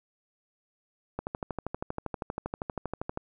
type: click train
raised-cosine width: 1 ms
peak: -18 dBFS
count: 26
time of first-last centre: 1.19-3.174 s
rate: 12.6 Hz
effects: none